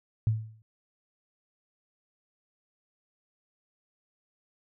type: tone with exponential decay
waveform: sine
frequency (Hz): 110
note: A2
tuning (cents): 0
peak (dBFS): -19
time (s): 0.27-0.62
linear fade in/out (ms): 0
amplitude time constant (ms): 75
effects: none